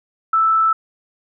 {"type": "tone with frequency modulation", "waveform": "sine", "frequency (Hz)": 1318.5, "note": "E6", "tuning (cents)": 0, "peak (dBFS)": -12, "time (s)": [0.33, 0.73], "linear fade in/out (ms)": 5, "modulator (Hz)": 39.6, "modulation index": 0.24, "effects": []}